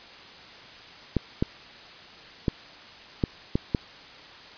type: clicks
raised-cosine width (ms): 3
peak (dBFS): -9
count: 6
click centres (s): 1.167 / 1.425 / 2.482 / 3.238 / 3.555 / 3.748
effects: white hiss -46 dBFS RMS until 4.57 s + resampled to 11025 Hz